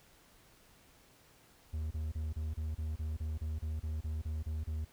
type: tone bursts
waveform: triangle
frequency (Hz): 77.78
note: D#2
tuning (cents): 0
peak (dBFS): -32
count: 15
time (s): 1.73-4.85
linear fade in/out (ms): 10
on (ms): 180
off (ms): 30
effects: pink hiss -63 dBFS RMS until 4.92 s